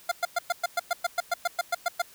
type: tone bursts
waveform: 25% pulse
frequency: 698.5 Hz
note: F5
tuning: in tune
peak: -19 dBFS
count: 15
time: 0.09-2.02 s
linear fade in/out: 5 ms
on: 26 ms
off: 110 ms
effects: white hiss -53 dBFS RMS until 2.14 s